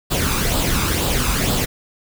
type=noise with flanger; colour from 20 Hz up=pink; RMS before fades=-19 dBFS; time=0.1-1.66 s; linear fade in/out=20 ms; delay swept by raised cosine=0.24 to 0.83 ms; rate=2.1 Hz; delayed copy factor=+0.55; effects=none